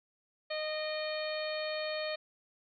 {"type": "harmonic tone with a mistuned harmonic", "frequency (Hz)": 617, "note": "D#5", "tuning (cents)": -15, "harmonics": [1, 2, 3, 4, 5, 6, 7], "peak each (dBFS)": [-35, -46, -43, -44, -47, -47, -43], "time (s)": [0.5, 2.16], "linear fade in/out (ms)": 10, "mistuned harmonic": 4, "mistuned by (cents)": -37, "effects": []}